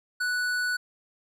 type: tone with tanh clipping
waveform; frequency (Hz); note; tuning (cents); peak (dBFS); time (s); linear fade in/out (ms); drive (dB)
sine; 1480; F#6; 0; -27; 0.2-0.77; 10; 15
effects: none